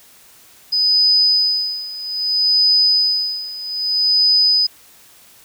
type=tone with tremolo; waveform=sine; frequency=4996 Hz; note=D#8; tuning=6 cents sharp; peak=-10 dBFS; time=0.72-4.67 s; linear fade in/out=10 ms; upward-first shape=sine; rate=0.62 Hz; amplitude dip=85%; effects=white hiss -47 dBFS RMS until 5.44 s